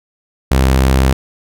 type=tone with vibrato; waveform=sawtooth; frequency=65.8 Hz; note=C2; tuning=10 cents sharp; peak=-5 dBFS; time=0.51-1.13 s; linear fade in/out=5 ms; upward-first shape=sine; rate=14 Hz; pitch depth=8 cents each way; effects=none